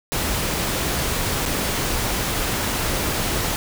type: noise with dropouts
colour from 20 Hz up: pink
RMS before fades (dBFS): -23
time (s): 0.12-3.56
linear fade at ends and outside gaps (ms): 0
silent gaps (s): 1.454-1.46
effects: none